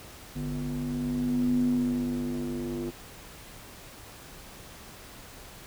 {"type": "tone with band-pass filter sweep", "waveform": "square", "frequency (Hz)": 49.43, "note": "G1", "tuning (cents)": 15, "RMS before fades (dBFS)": -29, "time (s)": [0.35, 2.91], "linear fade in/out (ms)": 20, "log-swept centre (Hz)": [200, 310], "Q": 9.7, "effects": ["pink hiss -47 dBFS RMS until 5.66 s"]}